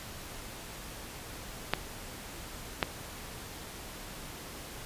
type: clicks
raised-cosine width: 0.3 ms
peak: -9 dBFS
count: 2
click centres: 1.736 / 2.828 s
effects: pink hiss -44 dBFS RMS until 4.85 s + resampled to 32000 Hz